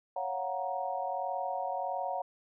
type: chord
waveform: sine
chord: Gb major seventh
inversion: second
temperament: equal with one note detuned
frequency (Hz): 554.4 / 698.5 / 740 / 937.2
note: Db5 / F5 / Gb5 / Bb5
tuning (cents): 0 / 0 / 0 / +9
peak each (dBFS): -38 / -39 / -35 / -38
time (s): 0.16-2.22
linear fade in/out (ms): 5
effects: none